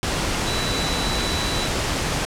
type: tone in noise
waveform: sine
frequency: 3951 Hz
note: B7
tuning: in tune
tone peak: -28 dBFS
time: 0.47-1.67 s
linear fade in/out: 0 ms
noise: pink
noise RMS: -23 dBFS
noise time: 0.03-2.25 s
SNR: -8 dB
effects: low-pass 8000 Hz 12 dB/octave